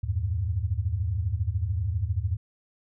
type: tone cluster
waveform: sine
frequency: 78.6 / 93 / 106 Hz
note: D#2 / F#2 / G#2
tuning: +18 / +9 / +36 cents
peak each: -29 dBFS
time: 0.03-2.37 s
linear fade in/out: 10 ms
effects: none